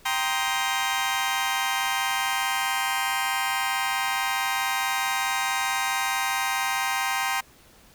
20% pulse chord, C minor seventh, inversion second, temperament just, 784.9 / 941.9 / 1046.5 / 1255.8 Hz, G5 / Bb5 / C6 / Eb6, +2 / +18 / 0 / +16 cents, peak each -23 / -25 / -24 / -28 dBFS, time 0.05-7.41 s, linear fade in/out 10 ms, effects pink hiss -54 dBFS RMS until 7.94 s

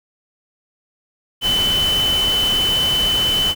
sine tone in noise, 3026 Hz, F#7, 38 cents sharp, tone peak -15 dBFS, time 1.41-3.55 s, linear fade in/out 50 ms, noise pink, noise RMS -25 dBFS, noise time 1.41-3.55 s, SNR +7 dB, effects none

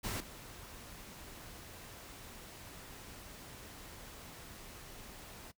pink noise with level steps, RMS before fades -39 / -51 dBFS, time 0.03-5.52 s, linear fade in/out 20 ms, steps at 0.2 s, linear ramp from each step 5 ms, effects noise-tail reverb RT60 0.1 s tail -20 dB re dry

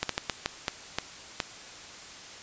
slowing click train, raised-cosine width 0.2 ms, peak -9 dBFS, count 8, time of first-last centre 0.03-1.402 s, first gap 63 ms, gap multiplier 1.37, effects white hiss -45 dBFS RMS until 2.42 s + resampled to 16000 Hz

